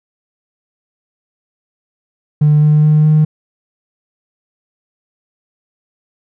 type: tone with pitch steps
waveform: triangle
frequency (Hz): 149.9 / 151.2 / 152.52 / 153.85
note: D3 / D#3 / D#3 / D#3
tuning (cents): +36 / -49 / -34 / -19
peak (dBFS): -3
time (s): 2.41-3.25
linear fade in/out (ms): 10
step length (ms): 210
effects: tanh soft clip ceiling -3 dBFS